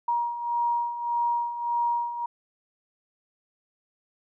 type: beating tone pair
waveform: sine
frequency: 947 / 948.7 Hz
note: A#5 / A#5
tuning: +27 / +30 cents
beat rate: 1.7 Hz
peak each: -31 / -25 dBFS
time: 0.08-2.26 s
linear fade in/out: 5 ms
effects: none